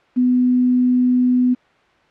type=tone with quantisation; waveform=sine; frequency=250 Hz; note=B3; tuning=21 cents sharp; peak=-12 dBFS; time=0.16-1.55 s; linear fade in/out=20 ms; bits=7; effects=white hiss -54 dBFS RMS until 2.1 s + low-pass 2000 Hz 12 dB/octave